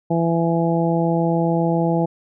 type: harmonic tone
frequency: 167.2 Hz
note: E3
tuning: 25 cents sharp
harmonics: 1 / 2 / 3 / 4 / 5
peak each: -19 / -22 / -24 / -25 / -26 dBFS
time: 0.1-2.06 s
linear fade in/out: 10 ms
effects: none